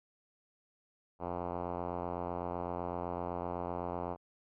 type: tone with low-pass filter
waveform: 5% pulse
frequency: 87.9 Hz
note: F2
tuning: 12 cents sharp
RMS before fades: -38 dBFS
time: 1.19-4.17 s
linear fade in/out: 50 ms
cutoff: 900 Hz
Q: 1.5
effects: none